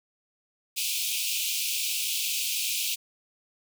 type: high-pass noise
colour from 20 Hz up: pink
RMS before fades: -29 dBFS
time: 0.76-2.96 s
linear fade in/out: 20 ms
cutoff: 2400 Hz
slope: 96 dB/octave
effects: none